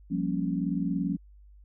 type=chord; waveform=sine; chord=G half-diminished seventh; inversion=third; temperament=equal with one note detuned; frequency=175.22 / 196 / 233.1 / 277.2 Hz; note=F3 / G3 / Bb3 / Db4; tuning=+6 / 0 / 0 / 0 cents; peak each=-30 / -32 / -35 / -31 dBFS; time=0.1-1.17 s; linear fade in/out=20 ms; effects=added 50 Hz sine -50 dBFS peak until 1.64 s